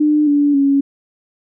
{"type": "tone with pitch steps", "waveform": "sine", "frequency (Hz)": [300.4, 289, 278], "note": ["D4", "D4", "C#4"], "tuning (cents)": [39, -28, 5], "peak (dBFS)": -10, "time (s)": [0, 0.81], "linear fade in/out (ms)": 10, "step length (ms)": 270, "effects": []}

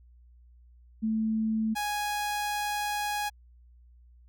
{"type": "tone pair in turn", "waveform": ["sine", "sawtooth"], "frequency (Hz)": [220, 830.1], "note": ["A3", "G#5"], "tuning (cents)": [0, -1], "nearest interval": "octave + major seventh", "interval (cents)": 2299, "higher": "second", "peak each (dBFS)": -25, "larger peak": "neither", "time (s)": [[1.02, 1.75], [1.75, 3.3]], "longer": "second", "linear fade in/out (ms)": 20, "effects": ["added 60 Hz sine -53 dBFS peak until 4.28 s"]}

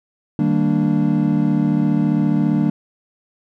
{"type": "chord", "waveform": "triangle", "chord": "Eb major seventh", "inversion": "none", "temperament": "equal with one note detuned", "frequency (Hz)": [155.56, 196, 230.7, 293.7], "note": ["Eb3", "G3", "Bb3", "D4"], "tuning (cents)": [0, 0, -18, 0], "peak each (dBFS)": -18, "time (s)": [0.39, 2.7], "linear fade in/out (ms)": 2, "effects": []}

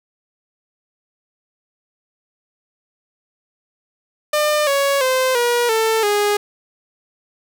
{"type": "tone with pitch steps", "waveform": "sawtooth", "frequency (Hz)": [601, 557.5, 517.2, 479.8, 445.1, 412.9], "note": ["D5", "C#5", "C5", "A#4", "A4", "G#4"], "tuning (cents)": [40, 10, -20, 50, 20, -10], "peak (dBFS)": -11, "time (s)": [4.33, 6.37], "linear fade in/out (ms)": 5, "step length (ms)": 340, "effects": []}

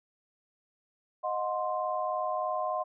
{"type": "chord", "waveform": "sine", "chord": "C diminished", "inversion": "first", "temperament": "equal with one note detuned", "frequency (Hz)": [622.3, 725.6, 1046.5], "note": ["Eb5", "Gb5", "C6"], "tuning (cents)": [0, -34, 0], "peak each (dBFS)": -33, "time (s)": [1.23, 2.84], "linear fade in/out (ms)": 20, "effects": []}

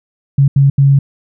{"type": "tone bursts at uneven times", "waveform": "sine", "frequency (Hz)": 138.6, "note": "C#3", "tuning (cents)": 0, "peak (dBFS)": -5, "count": 3, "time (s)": [[0.38, 0.48], [0.56, 0.7], [0.78, 0.99]], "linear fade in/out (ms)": 5, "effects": []}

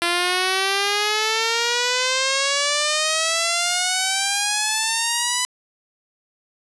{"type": "exponential sweep", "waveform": "5% pulse", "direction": "up", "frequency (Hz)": [341.9, 1000], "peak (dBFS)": -7, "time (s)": [0.02, 5.45], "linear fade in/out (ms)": 0, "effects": ["resampled to 24000 Hz", "8-bit"]}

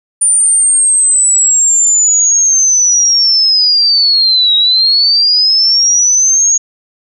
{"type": "linear two-way sweep", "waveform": "sine", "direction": "down then up", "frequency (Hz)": [9250, 3801, 6670], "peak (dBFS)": -6, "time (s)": [0.21, 6.58], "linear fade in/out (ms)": 10, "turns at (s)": 4.56, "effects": []}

